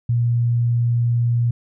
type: tone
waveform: sine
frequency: 118.9 Hz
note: A#2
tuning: 35 cents sharp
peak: -15 dBFS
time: 0.09-1.51 s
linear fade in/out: 5 ms
effects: none